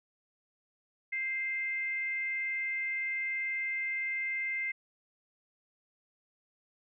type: tone with frequency modulation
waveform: sine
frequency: 2093 Hz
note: C7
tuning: in tune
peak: -31 dBFS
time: 1.12-4.72 s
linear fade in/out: 10 ms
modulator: 490 Hz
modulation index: 0.29
effects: none